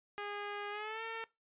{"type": "tone with pitch glide", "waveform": "10% pulse", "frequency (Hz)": [410, 452.3], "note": ["G#4", "A4"], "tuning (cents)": [-22, 48], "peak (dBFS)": -31, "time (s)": [0.18, 1.24], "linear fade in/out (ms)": 0, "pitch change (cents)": 170, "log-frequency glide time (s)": [0.7, 1.03], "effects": ["noise-tail reverb RT60 0.2 s tail -20 dB re dry", "resampled to 8000 Hz"]}